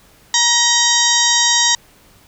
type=harmonic tone with a mistuned harmonic; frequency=945 Hz; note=A#5; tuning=23 cents sharp; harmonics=1 / 2 / 3 / 4 / 5 / 6 / 7 / 8; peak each=-21 / -20 / -23 / -17 / -22 / -18 / -19 / -22 dBFS; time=0.34-1.75 s; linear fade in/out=2 ms; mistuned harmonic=3; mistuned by=+150 cents; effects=pink hiss -49 dBFS RMS until 2.27 s